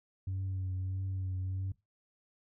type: tone with vibrato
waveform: sine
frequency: 94.2 Hz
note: F#2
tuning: 32 cents sharp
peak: -31 dBFS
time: 0.27-1.72 s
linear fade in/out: 5 ms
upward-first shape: triangle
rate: 1.6 Hz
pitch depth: 30 cents each way
effects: noise-tail reverb RT60 0.2 s tail -20 dB re dry + tanh soft clip ceiling -31 dBFS